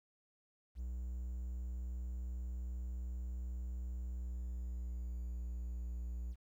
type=tone with pitch glide; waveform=triangle; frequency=61.3 to 59.87 Hz; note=B1 to A#1; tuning=-12 to +47 cents; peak=-37 dBFS; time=0.75-6.36 s; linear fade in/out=50 ms; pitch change=-41 cents; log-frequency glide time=4.13-5.41 s; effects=12-bit